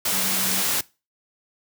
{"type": "tone in noise", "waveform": "sine", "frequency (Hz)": 190, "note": "F#3", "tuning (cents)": 46, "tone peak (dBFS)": -33, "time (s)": [0.12, 0.62], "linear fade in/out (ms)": 5, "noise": "white", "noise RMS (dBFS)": -23, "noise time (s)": [0.05, 0.81], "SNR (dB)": -13, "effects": ["noise-tail reverb RT60 0.3 s tail -22 dB re dry", "high-pass 100 Hz 12 dB/octave"]}